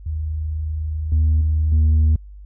sine tone with level steps, 77.78 Hz, D#2, in tune, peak -21 / -11 / -14 / -9 dBFS, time 0.06-2.16 s, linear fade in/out 5 ms, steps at 1.12 / 1.41 / 1.72 s, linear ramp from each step 2 ms, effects tanh soft clip ceiling -11 dBFS + added 50 Hz sine -36 dBFS peak until 2.45 s

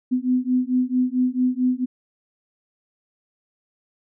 sine beating tone pair, 250.4 / 254.9 Hz, B3 / C4, +24 / -45 cents, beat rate 4.5 Hz, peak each -21 dBFS, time 0.11-1.86 s, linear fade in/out 20 ms, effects none

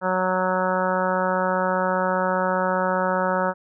harmonic tone, 185 Hz, F#3, in tune, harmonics 1 / 2 / 3 / 4 / 5 / 6 / 7 / 8 / 9, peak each -28 / -32 / -24 / -31 / -26 / -34 / -28 / -30 / -36 dBFS, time 0.01-3.54 s, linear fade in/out 50 ms, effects none

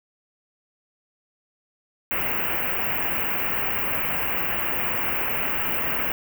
white band-stop noise, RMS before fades -25 dBFS, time 2.11-6.12 s, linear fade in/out 0 ms, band 2900 to 15000 Hz, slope 96 dB/octave, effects none

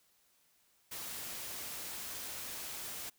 white noise, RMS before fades -43 dBFS, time 0.91-3.1 s, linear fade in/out 10 ms, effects white hiss -71 dBFS RMS until 3.18 s

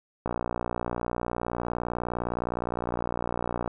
click train, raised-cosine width 1 ms, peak -15 dBFS, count 205, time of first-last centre 0.26-3.677 s, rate 59.7 Hz, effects none

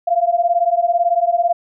sine beating tone pair, 682 / 700 Hz, F5 / F5, -41 / +4 cents, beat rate 18 Hz, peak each -16 dBFS, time 0.07-1.53 s, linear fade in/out 10 ms, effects none

